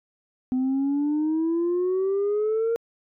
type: exponential sweep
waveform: sine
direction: up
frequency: 253 to 466.2 Hz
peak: -19 dBFS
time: 0.52-2.76 s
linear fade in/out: 0 ms
effects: tanh soft clip ceiling -19 dBFS